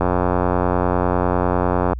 click train, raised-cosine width 1 ms, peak -4 dBFS, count 174, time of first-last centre 0.01-1.932 s, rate 90 Hz, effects added 60 Hz sine -26 dBFS peak until 1.99 s

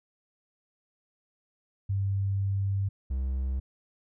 sine / triangle tone pair in turn, 98.3 / 65.61 Hz, G2 / C2, +5 / +5 cents, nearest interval perfect fifth, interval 700 cents, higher first, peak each -25 dBFS, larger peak neither, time 1.89-2.89 / 3.1-3.6 s, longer first, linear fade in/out 10 ms, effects none

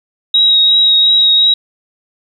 sine tone with vibrato, 3808 Hz, A#7, 36 cents sharp, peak -6 dBFS, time 0.34-1.54 s, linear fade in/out 5 ms, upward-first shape triangle, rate 2.8 Hz, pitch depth 20 cents each way, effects 8-bit

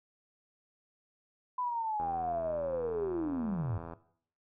sine linear sweep, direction down, 1008 to 87.3 Hz, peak -31 dBFS, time 1.58-3.78 s, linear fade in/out 5 ms
click train, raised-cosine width 1 ms, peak -29 dBFS, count 162, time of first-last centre 2-3.935 s, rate 83.2 Hz
effects noise-tail reverb RT60 0.6 s tail -17 dB re dry

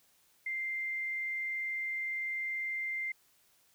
sine tone, 2093 Hz, C7, in tune, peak -33 dBFS, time 0.46-3.12 s, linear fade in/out 5 ms, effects white hiss -68 dBFS RMS until 3.74 s

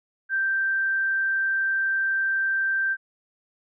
sine tone, 1568 Hz, G6, in tune, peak -21 dBFS, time 0.29-2.97 s, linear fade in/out 50 ms, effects none

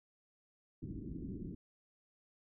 white low-pass noise, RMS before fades -44 dBFS, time 0.82-1.55 s, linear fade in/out 10 ms, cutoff 340 Hz, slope 48 dB/octave, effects none

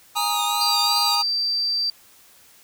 square chord, Ab suspended second, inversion none, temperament equal with one note detuned, 823.9 / 932.3 / 1244.5 Hz, Ab5 / Bb5 / Eb6, -14 / 0 / 0 cents, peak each -27 dBFS, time 0.15-1.23 s, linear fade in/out 20 ms
sawtooth tone with vibrato, 3892 Hz, B7, 26 cents flat, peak -23 dBFS, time 0.16-1.16 s, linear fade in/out 10 ms, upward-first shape triangle, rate 2.7 Hz, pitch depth 120 cents each way
sine tone, 4679 Hz, D8, 7 cents flat, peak -20 dBFS, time 0.61-1.9 s, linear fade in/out 2 ms
effects white hiss -52 dBFS RMS until 2.63 s

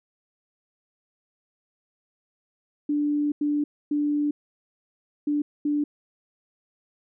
sine tone bursts at uneven times, 293.7 Hz, D4, in tune, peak -21 dBFS, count 5, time 2.89-3.32 / 3.41-3.64 / 3.91-4.31 / 5.27-5.42 / 5.65-5.84 s, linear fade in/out 5 ms, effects none

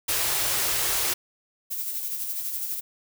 white band-stop noise, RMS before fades -25 dBFS, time 0.08-1.14 s, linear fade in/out 10 ms, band 150 to 300 Hz, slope 48 dB/octave
violet noise with tremolo, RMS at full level -29 dBFS, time 1.7-2.81 s, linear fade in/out 20 ms, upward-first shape sine, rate 12 Hz, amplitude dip 40%
effects none

